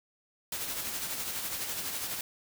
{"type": "noise with tremolo", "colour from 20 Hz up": "white", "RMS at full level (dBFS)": -34, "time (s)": [0.52, 2.21], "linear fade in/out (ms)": 2, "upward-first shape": "sine", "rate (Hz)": 12, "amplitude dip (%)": 40, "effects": []}